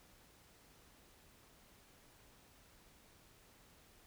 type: silence
effects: pink hiss -65 dBFS RMS until 4.06 s